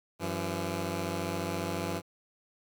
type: tone pair together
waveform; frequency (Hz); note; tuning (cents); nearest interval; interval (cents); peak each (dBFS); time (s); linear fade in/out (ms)
10% pulse; 94.55 / 169.1; F#2 / E3; +38 / +44; minor seventh; 1006; -26; 0.19-2.02; 50
effects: 10-bit